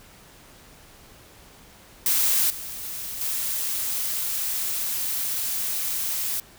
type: noise with level steps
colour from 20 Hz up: blue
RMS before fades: -21 / -35 / -33 / -27 dBFS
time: 2.06-6.4 s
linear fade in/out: 2 ms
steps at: 2.5 / 2.83 / 3.21 s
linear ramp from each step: 2 ms
effects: pink hiss -50 dBFS RMS until 6.58 s